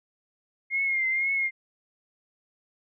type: tone with vibrato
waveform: sine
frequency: 2131 Hz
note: C7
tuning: 31 cents sharp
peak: -23 dBFS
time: 0.7-1.51 s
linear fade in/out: 50 ms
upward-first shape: triangle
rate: 2 Hz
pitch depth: 59 cents each way
effects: none